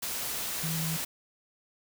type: tone in noise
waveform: sine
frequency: 161.4 Hz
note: E3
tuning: 36 cents flat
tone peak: -31 dBFS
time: 0.63-0.97 s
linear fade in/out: 10 ms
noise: white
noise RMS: -34 dBFS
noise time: 0.02-1.05 s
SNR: 0 dB
effects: none